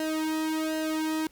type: tone with flanger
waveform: sawtooth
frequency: 314.5 Hz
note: D#4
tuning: 19 cents sharp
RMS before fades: -29 dBFS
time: 0-1.27 s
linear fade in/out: 2 ms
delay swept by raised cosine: 0.86 to 1.82 ms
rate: 1.3 Hz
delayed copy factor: -0.95
effects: pink hiss -60 dBFS RMS until 1.31 s